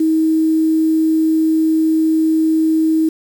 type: tone with quantisation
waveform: sine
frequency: 318.1 Hz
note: D#4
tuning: 38 cents sharp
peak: -11 dBFS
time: 0-3.09 s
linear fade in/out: 5 ms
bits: 6
effects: none